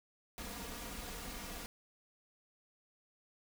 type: noise with comb filter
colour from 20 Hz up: pink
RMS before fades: -45 dBFS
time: 0.38-1.66 s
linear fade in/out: 0 ms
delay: 4.2 ms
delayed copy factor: +0.65
effects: none